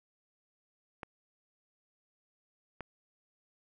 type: clicks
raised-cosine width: 0.5 ms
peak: -25 dBFS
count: 2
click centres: 1.032 / 2.807 s
effects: none